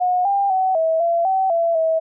sine tone with pitch steps, 725 / 797 / 754 / 647 / 679 / 764 / 672 / 646 Hz, F#5 / G5 / F#5 / E5 / F5 / G5 / E5 / E5, -35 / +28 / +32 / -32 / -49 / -45 / +33 / -35 cents, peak -15 dBFS, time 0-2 s, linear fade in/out 20 ms, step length 250 ms, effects none

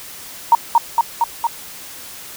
sine tone with echo, 932.3 Hz, A#5, in tune, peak -5 dBFS, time 0.52-0.55 s, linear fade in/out 2 ms, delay 230 ms, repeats 4, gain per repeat -2 dB, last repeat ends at 1.47 s, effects white hiss -35 dBFS RMS until 2.36 s

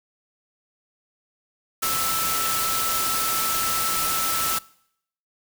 sine tone in noise, 1318.5 Hz, E6, in tune, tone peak -27 dBFS, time 1.82-4.59 s, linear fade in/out 10 ms, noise white, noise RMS -25 dBFS, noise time 1.82-4.59 s, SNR -5 dB, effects noise-tail reverb RT60 0.7 s tail -22 dB re dry

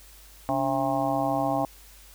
harmonic tone with a mistuned harmonic, 133.9 Hz, C3, 40 cents sharp, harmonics 1 / 2 / 4 / 5 / 6 / 7 / 8, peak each -35 / -29 / -34 / -28 / -28 / -36 / -34 dBFS, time 0.49-1.65 s, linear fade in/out 0 ms, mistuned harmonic 2, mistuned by +110 cents, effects added 50 Hz sine -51 dBFS peak until 2.14 s + white hiss -52 dBFS RMS until 2.14 s

